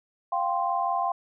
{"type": "chord", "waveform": "sine", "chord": "F suspended second", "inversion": "none", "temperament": "equal", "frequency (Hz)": [698.5, 784, 1046.5], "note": ["F5", "G5", "C6"], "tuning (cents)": [0, 0, 0], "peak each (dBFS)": -28, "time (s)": [0.32, 1.12], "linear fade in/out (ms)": 5, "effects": []}